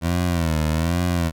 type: tone with vibrato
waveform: 20% pulse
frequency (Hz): 82.8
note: E2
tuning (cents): +8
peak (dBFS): -14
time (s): 0.01-1.32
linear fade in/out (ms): 50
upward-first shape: sine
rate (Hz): 1.2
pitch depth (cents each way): 120
effects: none